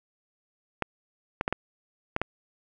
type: clicks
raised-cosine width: 0.5 ms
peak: -11 dBFS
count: 6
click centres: 0.823 / 1.411 / 1.479 / 1.526 / 2.164 / 2.216 s
effects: none